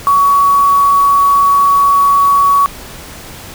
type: tone with quantisation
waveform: sine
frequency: 1126 Hz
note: C#6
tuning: 27 cents sharp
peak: -6 dBFS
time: 0.07-2.66 s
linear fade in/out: 0 ms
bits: 4
effects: pink hiss -31 dBFS RMS until 3.54 s